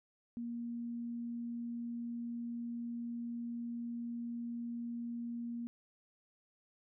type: tone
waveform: sine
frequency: 236 Hz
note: A#3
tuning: 22 cents sharp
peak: -38 dBFS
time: 0.37-5.67 s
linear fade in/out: 0 ms
effects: none